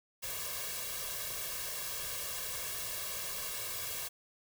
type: noise with comb filter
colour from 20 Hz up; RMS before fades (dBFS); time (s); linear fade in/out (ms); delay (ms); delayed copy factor
white; -39; 0.22-4.09; 20; 1.8; +1
effects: none